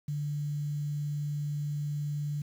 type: tone with quantisation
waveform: sine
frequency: 146.83 Hz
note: D3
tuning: in tune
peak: -30 dBFS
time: 0.08-2.42 s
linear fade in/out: 5 ms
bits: 9
effects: none